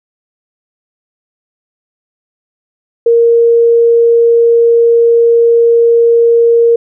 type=tone; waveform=sine; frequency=466.2 Hz; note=A#4; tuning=in tune; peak=-4 dBFS; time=3.06-6.76 s; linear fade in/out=5 ms; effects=none